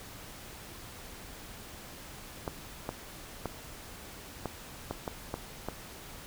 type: clicks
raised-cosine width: 1 ms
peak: -19 dBFS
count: 8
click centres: 2.478 / 2.891 / 3.457 / 4.457 / 4.91 / 5.078 / 5.341 / 5.686 s
effects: pink hiss -47 dBFS RMS until 6.26 s